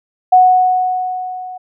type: tone with level ramp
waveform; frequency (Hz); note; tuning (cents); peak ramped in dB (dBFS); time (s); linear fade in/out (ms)
sine; 737; F#5; -7; -3 to -26; 0.32-1.58; 10
effects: none